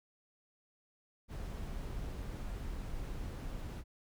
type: noise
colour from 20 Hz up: brown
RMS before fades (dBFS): -41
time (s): 1.28-3.84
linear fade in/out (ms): 50
effects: none